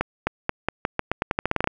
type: accelerating click train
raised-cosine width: 0.5 ms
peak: -6 dBFS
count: 16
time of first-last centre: 0.01-1.674 s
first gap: 260 ms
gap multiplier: 0.86
effects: none